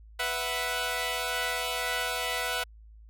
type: chord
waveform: 10% pulse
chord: B suspended fourth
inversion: none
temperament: equal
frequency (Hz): 493.9 / 659.3 / 740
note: B4 / E5 / F#5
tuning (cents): 0 / 0 / 0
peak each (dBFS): -25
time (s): 0.19-2.64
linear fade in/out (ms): 10
effects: added 54 Hz sine -48 dBFS peak until 3.09 s